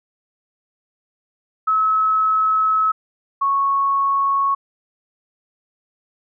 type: tone pair in turn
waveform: sine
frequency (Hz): 1291 / 1104.7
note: E6 / C#6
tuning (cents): -37 / -6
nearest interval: minor third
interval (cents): 269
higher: first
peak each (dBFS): -14 / -15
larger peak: first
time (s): 1.67-2.92 / 3.41-4.55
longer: first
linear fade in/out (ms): 10
effects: none